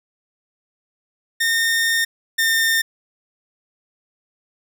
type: tone pair in turn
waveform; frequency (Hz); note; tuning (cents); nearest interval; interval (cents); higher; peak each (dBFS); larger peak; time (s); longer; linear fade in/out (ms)
sawtooth; 1828 / 1814.3; A#6 / A#6; -34 / -47; unison; 13; first; -13 / -12; second; 1.4-2.05 / 2.38-2.82; first; 10
effects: none